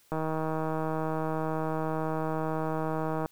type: click train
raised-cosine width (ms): 1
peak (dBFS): -18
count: 497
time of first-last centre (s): 0.12-3.259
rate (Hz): 158
effects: white hiss -63 dBFS RMS until 3.31 s